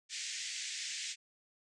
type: band-pass noise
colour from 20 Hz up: white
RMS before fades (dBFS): -41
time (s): 0.09-1.16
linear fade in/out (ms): 50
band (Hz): 1800 to 7700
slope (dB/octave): 48
effects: resampled to 24000 Hz